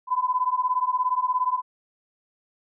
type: beating tone pair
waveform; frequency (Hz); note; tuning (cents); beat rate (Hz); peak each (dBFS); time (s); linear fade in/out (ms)
sine; 999 / 1016; B5 / B5; +20 / +49; 17; -24; 0.07-1.62; 50
effects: none